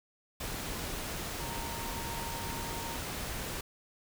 sine tone in noise, 924 Hz, A#5, 16 cents flat, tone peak -42 dBFS, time 1.4-2.97 s, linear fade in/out 5 ms, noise pink, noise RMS -38 dBFS, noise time 0.4-3.61 s, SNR -7 dB, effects none

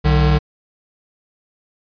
square tone pair together, 63.3 / 150.79 Hz, B1 / D3, +43 / +46 cents, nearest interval octave + minor third, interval 1503 cents, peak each -15 dBFS, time 0.04-0.39 s, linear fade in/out 20 ms, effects resampled to 11025 Hz

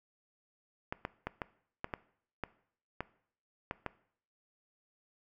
clicks, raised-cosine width 0.5 ms, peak -20 dBFS, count 10, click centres 0.925 / 1.051 / 1.27 / 1.418 / 1.844 / 1.938 / 2.437 / 3.006 / 3.711 / 3.863 s, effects noise-tail reverb RT60 0.6 s tail -19 dB re dry

